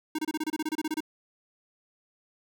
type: tone bursts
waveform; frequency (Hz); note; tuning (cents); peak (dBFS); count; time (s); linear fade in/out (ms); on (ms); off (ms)
square; 310.6; D#4; -3; -28; 14; 0.15-1.005; 5; 36; 27
effects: none